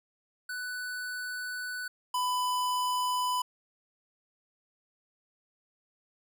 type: tone pair in turn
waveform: square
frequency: 1491 / 997.9 Hz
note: F#6 / B5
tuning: +13 / +18 cents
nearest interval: perfect fifth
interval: 695 cents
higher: first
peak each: -35 / -28 dBFS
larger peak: second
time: 0.49-1.88 / 2.14-3.42 s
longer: first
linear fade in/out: 5 ms
effects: none